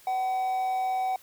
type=tone with amplitude modulation; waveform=triangle; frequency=756 Hz; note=F#5; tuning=37 cents sharp; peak=-22 dBFS; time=0.07-1.16 s; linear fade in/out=2 ms; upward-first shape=sine; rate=250 Hz; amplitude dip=25%; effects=white hiss -55 dBFS RMS until 1.22 s